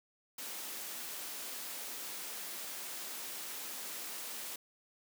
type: high-pass noise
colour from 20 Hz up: white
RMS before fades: -43 dBFS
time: 0.38-4.56 s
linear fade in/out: 5 ms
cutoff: 200 Hz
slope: 24 dB/octave
effects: none